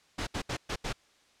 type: noise bursts at uneven times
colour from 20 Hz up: pink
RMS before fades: -33 dBFS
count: 5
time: 0.18-0.27 / 0.34-0.42 / 0.49-0.57 / 0.69-0.76 / 0.84-0.93 s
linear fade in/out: 10 ms
effects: white hiss -64 dBFS RMS until 1.4 s + low-pass 6000 Hz 12 dB/octave